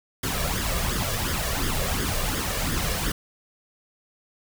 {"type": "noise with flanger", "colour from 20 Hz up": "pink", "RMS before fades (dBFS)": -26, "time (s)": [0.23, 3.12], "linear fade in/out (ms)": 5, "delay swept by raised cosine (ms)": [0.59, 1.79], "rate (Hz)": 2.8, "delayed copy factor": 0.6, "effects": []}